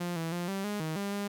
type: tone with pitch steps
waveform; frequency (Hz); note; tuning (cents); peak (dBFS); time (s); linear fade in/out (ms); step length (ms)
sawtooth; 175.2 / 164.1 / 174.9 / 194.9 / 206.9 / 158.1 / 200.4 / 202.3; F3 / E3 / F3 / G3 / G#3 / D#3 / G3 / G#3; +6 / -8 / +3 / -10 / -6 / +28 / +38 / -45; -28; 0-1.28; 10; 160
effects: none